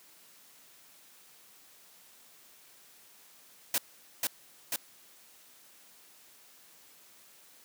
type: noise with echo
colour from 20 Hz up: white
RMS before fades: -28 dBFS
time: 3.74-3.78 s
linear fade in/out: 2 ms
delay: 490 ms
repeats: 2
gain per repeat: -2 dB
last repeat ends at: 4.76 s
effects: white hiss -58 dBFS RMS until 7.64 s + high-pass 150 Hz 12 dB/octave